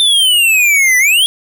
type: exponential two-way sweep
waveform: square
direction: down then up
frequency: 3598 to 1966 to 3366 Hz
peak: -8 dBFS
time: 0-1.26 s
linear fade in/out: 0 ms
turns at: 0.98 s
effects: none

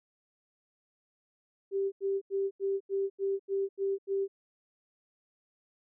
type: tone bursts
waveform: sine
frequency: 392 Hz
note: G4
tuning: in tune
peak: -27 dBFS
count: 9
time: 1.71-4.28 s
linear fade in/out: 50 ms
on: 210 ms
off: 85 ms
effects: none

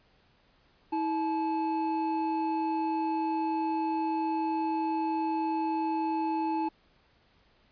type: tone pair together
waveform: triangle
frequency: 322.2 / 863.4 Hz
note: E4 / A5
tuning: -39 / -33 cents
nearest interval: octave + perfect fourth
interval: 1706 cents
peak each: -28 / -28 dBFS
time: 0.92-6.69 s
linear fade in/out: 10 ms
effects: pink hiss -65 dBFS RMS until 7.71 s + resampled to 11025 Hz

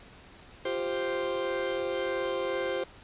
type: chord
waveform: 40% pulse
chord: F suspended second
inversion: none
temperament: equal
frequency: 349.2 / 392 / 523.3 Hz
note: F4 / G4 / C5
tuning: 0 / 0 / 0 cents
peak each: -35 / -34 / -30 dBFS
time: 0.65-2.84 s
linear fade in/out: 5 ms
effects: pink hiss -52 dBFS RMS until 3.03 s + resampled to 8000 Hz

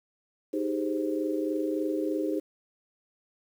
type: chord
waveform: sine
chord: Ab major seventh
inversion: second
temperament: equal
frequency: 311.1 / 392 / 415.3 / 523.3 Hz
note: Eb4 / G4 / Ab4 / C5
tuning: 0 / 0 / 0 / 0 cents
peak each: -29 / -33 / -35 / -34 dBFS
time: 0.53-2.4 s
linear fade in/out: 10 ms
effects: 9-bit

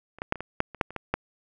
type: clicks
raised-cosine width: 0.5 ms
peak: -30 / -15 / -8 / -23 / -18 / -7 / -26 / -7 / -26 / -17 / -9 dBFS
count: 11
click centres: 0.186 / 0.219 / 0.324 / 0.357 / 0.406 / 0.604 / 0.747 / 0.812 / 0.906 / 0.963 / 1.14 s
effects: none

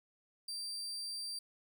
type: tone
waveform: 35% pulse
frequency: 4699 Hz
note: D8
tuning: in tune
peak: -38 dBFS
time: 0.48-1.39 s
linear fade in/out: 5 ms
effects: none

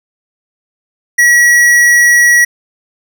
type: tone with tanh clipping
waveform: sine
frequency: 1923 Hz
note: B6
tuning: 47 cents flat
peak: -6 dBFS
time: 1.18-2.45 s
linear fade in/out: 10 ms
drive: 16 dB
effects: none

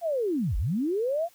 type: linear two-way sweep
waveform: sine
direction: down then up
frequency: 709 to 37.85 to 709 Hz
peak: -24 dBFS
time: 0.01-1.29 s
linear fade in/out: 50 ms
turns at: 0.57 s
effects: white hiss -59 dBFS RMS until 1.34 s

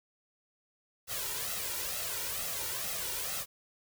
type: noise with flanger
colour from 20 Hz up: white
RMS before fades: -36 dBFS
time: 1.07-3.46 s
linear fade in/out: 50 ms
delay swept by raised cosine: 1.5 to 2.15 ms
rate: 2.2 Hz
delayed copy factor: +0.7
effects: none

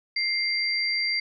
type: tone pair together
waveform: sine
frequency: 2100 / 4714 Hz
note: C7 / D8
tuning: +6 / +6 cents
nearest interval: octave + major second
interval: 1400 cents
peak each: -26 / -26 dBFS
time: 0.16-1.2 s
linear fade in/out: 5 ms
effects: none

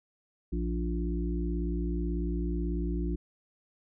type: harmonic tone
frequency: 58.2 Hz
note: A#1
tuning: 2 cents flat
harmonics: 1 / 3 / 5 / 6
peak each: -30 / -35 / -37 / -38 dBFS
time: 0.52-3.16 s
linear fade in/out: 10 ms
effects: none

